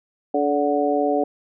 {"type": "harmonic tone with a mistuned harmonic", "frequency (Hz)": 144.3, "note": "D3", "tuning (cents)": -30, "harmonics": [2, 3, 4, 5], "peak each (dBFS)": [-23, -23, -23, -23], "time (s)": [0.34, 1.24], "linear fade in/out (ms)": 5, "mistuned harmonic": 5, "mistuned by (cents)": 35, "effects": []}